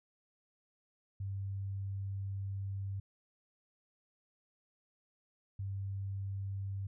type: tone bursts at uneven times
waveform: sine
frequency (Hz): 98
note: G2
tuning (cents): 0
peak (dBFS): -36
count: 2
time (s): 1.2-3 / 5.59-6.87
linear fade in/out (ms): 5
effects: none